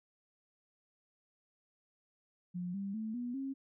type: tone with pitch steps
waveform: sine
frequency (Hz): 178.1 / 197.61 / 219.3 / 243.3 / 269.9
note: F3 / G3 / A3 / B3 / C#4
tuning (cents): +34 / +14 / -6 / -26 / -46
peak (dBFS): -36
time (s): 2.54-3.54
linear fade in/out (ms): 20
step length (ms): 200
effects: none